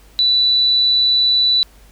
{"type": "tone", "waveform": "sine", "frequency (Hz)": 3966, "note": "B7", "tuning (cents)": 7, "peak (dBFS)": -11, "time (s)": [0.19, 1.63], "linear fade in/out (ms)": 0, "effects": ["added 50 Hz sine -45 dBFS peak until 1.91 s", "pink hiss -50 dBFS RMS until 1.91 s"]}